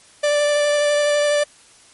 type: tone with vibrato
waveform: 45% pulse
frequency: 587.3 Hz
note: D5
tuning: in tune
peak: -15 dBFS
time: 0.23-1.44 s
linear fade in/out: 10 ms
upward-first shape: triangle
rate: 12 Hz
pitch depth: 13 cents each way
effects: white hiss -49 dBFS RMS until 1.93 s + MP3 48 kbps